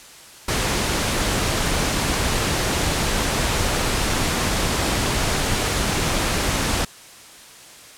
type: noise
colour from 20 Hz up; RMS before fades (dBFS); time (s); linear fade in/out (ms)
pink; -21; 0.48-6.85; 5
effects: white hiss -43 dBFS RMS until 7.97 s + low-pass 10000 Hz 12 dB/octave